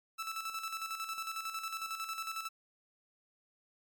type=tone with tremolo; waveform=sawtooth; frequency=1318.5 Hz; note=E6; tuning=in tune; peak=-32 dBFS; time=0.18-2.49 s; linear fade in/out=20 ms; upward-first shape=square; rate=11 Hz; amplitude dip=55%; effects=MP3 96 kbps